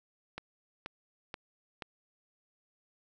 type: click train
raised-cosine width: 0.3 ms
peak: -23 dBFS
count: 4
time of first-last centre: 0.38-1.822 s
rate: 2.08 Hz
effects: none